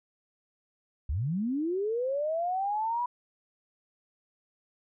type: linear sweep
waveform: sine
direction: up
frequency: 58.8 to 987 Hz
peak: -27 dBFS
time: 1.09-3.06 s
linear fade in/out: 5 ms
effects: none